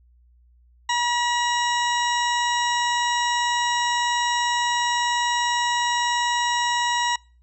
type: harmonic tone with a mistuned harmonic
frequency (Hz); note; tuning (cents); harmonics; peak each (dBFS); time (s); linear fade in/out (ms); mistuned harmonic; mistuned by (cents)
961; B5; -48; 1 / 2 / 3 / 4 / 6 / 7 / 8; -22 / -26 / -30 / -29 / -33 / -38 / -36; 0.89-7.16; 5; 6; -43
effects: noise-tail reverb RT60 0.4 s tail -26 dB re dry + added 60 Hz sine -53 dBFS peak until 7.42 s

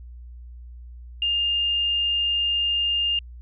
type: tone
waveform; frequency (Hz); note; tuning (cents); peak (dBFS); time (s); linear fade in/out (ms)
sine; 2814; F7; +12; -20; 1.22-3.19; 2
effects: added 60 Hz sine -38 dBFS peak until 3.41 s

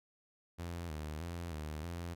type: tone with vibrato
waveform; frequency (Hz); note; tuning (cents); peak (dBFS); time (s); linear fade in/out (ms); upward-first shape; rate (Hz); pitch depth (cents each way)
sawtooth; 81; E2; -30; -36; 0.58-2.15; 20; square; 1.6; 98
effects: none

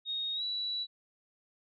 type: tone with pitch glide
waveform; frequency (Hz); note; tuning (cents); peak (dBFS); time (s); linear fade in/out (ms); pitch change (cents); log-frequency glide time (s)
sine; 3729 to 3933; A#7 to B7; 0 to -8; -32; 0.05-0.87; 50; +92; 0.34-0.43
effects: none

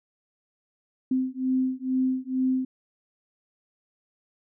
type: beating tone pair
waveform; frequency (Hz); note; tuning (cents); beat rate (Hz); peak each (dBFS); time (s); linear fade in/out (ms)
sine; 257.9 / 260.1; C4 / C4; -25 / -10; 2.2; -26; 1.11-2.65; 5
effects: none

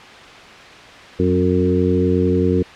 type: harmonic tone with a mistuned harmonic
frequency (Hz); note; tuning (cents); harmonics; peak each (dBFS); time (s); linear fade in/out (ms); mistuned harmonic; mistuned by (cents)
91; F#2; -28; 1 / 2 / 3 / 4 / 5; -20 / -20 / -20 / -20 / -20; 1.19-2.63; 10; 2; +29
effects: white hiss -38 dBFS RMS until 2.75 s + low-pass 3000 Hz 12 dB/octave

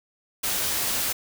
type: noise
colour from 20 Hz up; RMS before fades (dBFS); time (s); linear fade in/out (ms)
white; -26; 0.43-1.13; 10
effects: none

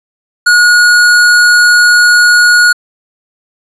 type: tone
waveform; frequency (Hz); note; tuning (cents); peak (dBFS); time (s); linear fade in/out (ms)
square; 1447; F#6; -39; -4; 0.46-2.73; 10
effects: resampled to 22050 Hz + 7-bit

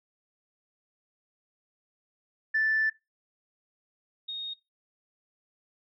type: tone pair in turn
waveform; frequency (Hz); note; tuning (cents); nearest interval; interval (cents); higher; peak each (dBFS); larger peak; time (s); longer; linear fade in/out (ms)
sine; 1760 / 3721; A6 / A#7; 0 / -4; octave + minor second; 1296; second; -22 / -32; first; 2.54-2.9 / 4.28-4.54; first; 10
effects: noise-tail reverb RT60 0.2 s tail -20 dB re dry + tanh soft clip ceiling -18 dBFS

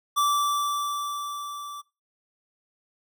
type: tone with level ramp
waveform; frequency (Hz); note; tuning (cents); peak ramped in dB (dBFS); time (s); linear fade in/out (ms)
square; 1164; D6; -16; -20 to -37; 0.16-1.82; 20
effects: noise-tail reverb RT60 0.3 s tail -23 dB re dry

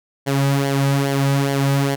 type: tone with flanger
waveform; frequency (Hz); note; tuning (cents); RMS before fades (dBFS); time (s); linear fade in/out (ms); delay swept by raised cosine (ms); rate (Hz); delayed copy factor
sawtooth; 138.59; C#3; 0; -18; 0.26-1.96; 20; 0.78 to 2.88; 2.4; -0.6
effects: none

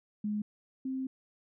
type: tone pair in turn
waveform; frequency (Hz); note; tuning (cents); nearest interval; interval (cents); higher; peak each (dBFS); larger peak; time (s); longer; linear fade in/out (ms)
sine; 209.7 / 262.8; G#3 / C4; +17 / +8; major third; 391; second; -30 / -32; first; 0.24-0.42 / 0.85-1.07; second; 5
effects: none

